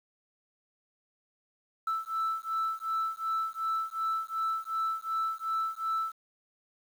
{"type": "beating tone pair", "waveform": "sine", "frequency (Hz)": [1319, 1321.7], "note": ["E6", "E6"], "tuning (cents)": [1, 4], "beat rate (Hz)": 2.7, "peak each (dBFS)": -31, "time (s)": [1.87, 6.12], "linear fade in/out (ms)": 5, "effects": ["tanh soft clip ceiling -25 dBFS", "9-bit"]}